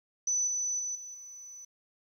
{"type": "tone with level steps", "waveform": "sine", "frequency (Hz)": 5990, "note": "F#8", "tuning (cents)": 20, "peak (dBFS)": [-26, -29, -32, -41, -44], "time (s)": [0.27, 1.65], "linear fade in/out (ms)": 5, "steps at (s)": [0.47, 0.79, 0.95, 1.14], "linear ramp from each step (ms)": 5, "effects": ["11-bit"]}